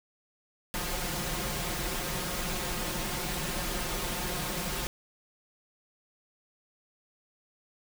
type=noise with comb filter; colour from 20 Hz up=pink; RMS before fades=-33 dBFS; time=0.74-4.87 s; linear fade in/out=0 ms; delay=5.6 ms; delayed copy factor=+0.8; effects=none